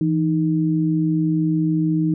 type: tone pair together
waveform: sine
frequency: 164.81 / 311.1 Hz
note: E3 / D#4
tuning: 0 / 0 cents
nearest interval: major seventh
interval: 1100 cents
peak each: -19 dBFS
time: 0.01-2.14 s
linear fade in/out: 2 ms
effects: none